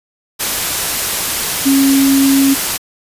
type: tone in noise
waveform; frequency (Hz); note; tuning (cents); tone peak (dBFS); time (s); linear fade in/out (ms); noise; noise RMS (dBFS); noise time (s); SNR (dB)
sine; 273.2; C#4; -25; -8; 1.65-2.55; 20; white; -17; 0.39-2.78; +6
effects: resampled to 32000 Hz